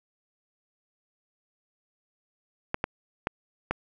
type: clicks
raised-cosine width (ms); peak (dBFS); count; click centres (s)
0.5; -11; 4; 2.744 / 2.841 / 3.271 / 3.71
effects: none